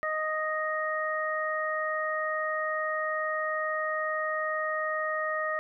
harmonic tone, 622.3 Hz, D#5, in tune, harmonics 1 / 2 / 3, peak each -32 / -32 / -32 dBFS, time 0.03-5.59 s, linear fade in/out 0 ms, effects none

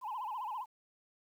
sine tone with vibrato, 932.3 Hz, A#5, in tune, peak -35 dBFS, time 0.01-0.66 s, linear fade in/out 50 ms, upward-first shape sine, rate 15 Hz, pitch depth 200 cents each way, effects tanh soft clip ceiling -34 dBFS + 11-bit

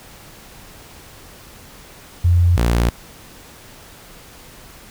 sine / sawtooth tone pair in turn, 87.31 / 58.5 Hz, F2 / A#1, 0 / +7 cents, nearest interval perfect fifth, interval 693 cents, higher first, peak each -10 dBFS, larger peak neither, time 2.24-2.57 / 2.57-2.9 s, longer neither, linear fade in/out 10 ms, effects pink hiss -42 dBFS RMS until 4.9 s

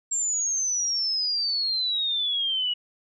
sine exponential sweep, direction down, 7459 to 2900 Hz, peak -23 dBFS, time 0.11-2.74 s, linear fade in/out 10 ms, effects none

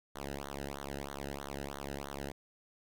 sawtooth tone with flanger, 70 Hz, C#2, 18 cents sharp, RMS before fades -42 dBFS, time 0.15-2.32 s, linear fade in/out 10 ms, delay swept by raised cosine 0.39 to 0.9 ms, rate 3.1 Hz, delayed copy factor -1, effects none

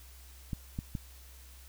clicks, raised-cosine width 5 ms, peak -22 dBFS, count 3, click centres 0.532 / 0.789 / 0.952 s, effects added 64 Hz sine -51 dBFS peak until 1.68 s + white hiss -57 dBFS RMS until 1.68 s

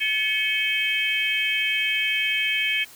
sine tone cluster, 1722 / 2225 / 2559 / 3145 Hz, A6 / C#7 / D#7 / G7, -38 / +6 / +48 / +5 cents, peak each -30 / -25 / -26 / -26 dBFS, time 0-2.85 s, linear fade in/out 20 ms, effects white hiss -47 dBFS RMS until 2.95 s

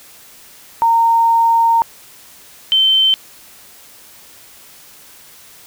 sine tone pair in turn, 920 / 3094 Hz, A#5 / G7, -23 / -23 cents, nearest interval octave + major sixth, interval 2100 cents, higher second, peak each -9 dBFS, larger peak neither, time 0.82-1.82 / 2.72-3.14 s, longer first, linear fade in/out 0 ms, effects white hiss -42 dBFS RMS until 5.66 s

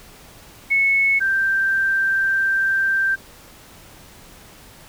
sine tone pair in turn, 2200 / 1570.5 Hz, C#7 / G6, -14 / +3 cents, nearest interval tritone, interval 583 cents, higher first, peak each -14 / -16 dBFS, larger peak first, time 0.7-1.2 / 1.2-3.16 s, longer second, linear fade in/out 20 ms, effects pink hiss -45 dBFS RMS until 4.88 s

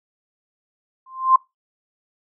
sine tone with exponential growth, 1046.5 Hz, C6, in tune, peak -7 dBFS, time 1.06-1.36 s, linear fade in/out 5 ms, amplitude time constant 64 ms, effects noise-tail reverb RT60 0.2 s tail -23 dB re dry

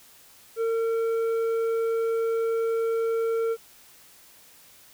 triangle tone with tanh clipping, 455 Hz, A#4, 42 cents flat, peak -24 dBFS, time 0.56-3.57 s, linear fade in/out 50 ms, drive 11 dB, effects white hiss -53 dBFS RMS until 4.93 s

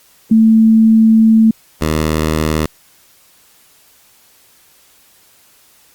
sine / 10% pulse tone pair in turn, 222.2 / 78.06 Hz, A3 / D#2, +17 / +6 cents, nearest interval octave + tritone, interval 1811 cents, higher first, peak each -5 dBFS, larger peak neither, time 0.31-1.51 / 1.81-2.66 s, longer first, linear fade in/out 5 ms, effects white hiss -49 dBFS RMS until 5.94 s + Opus 48 kbps

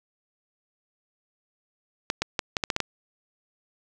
clicks, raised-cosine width 0.2 ms, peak -7 dBFS, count 8, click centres 2.101 / 2.22 / 2.392 / 2.568 / 2.638 / 2.702 / 2.764 / 2.803 s, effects none

